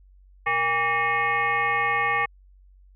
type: tone with frequency modulation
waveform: sine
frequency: 1491 Hz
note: F#6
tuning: 13 cents sharp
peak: -20 dBFS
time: 0.46-2.26 s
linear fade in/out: 10 ms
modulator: 341 Hz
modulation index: 2.4
effects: added 47 Hz sine -50 dBFS peak until 2.95 s